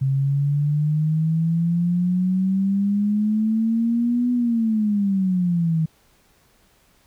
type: exponential two-way sweep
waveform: sine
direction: up then down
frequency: 133.6 to 246.9 to 157.3 Hz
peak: -17 dBFS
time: 0.01-5.86 s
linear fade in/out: 10 ms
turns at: 4.32 s
effects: pink hiss -59 dBFS RMS until 7.06 s